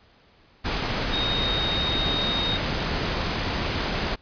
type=tone in noise; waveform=sine; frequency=3729 Hz; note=A#7; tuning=in tune; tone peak=-25 dBFS; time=1.12-2.58 s; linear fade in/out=20 ms; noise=pink; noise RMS=-26 dBFS; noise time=0.64-4.16 s; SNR=-2 dB; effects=pink hiss -57 dBFS RMS until 4.21 s + resampled to 11025 Hz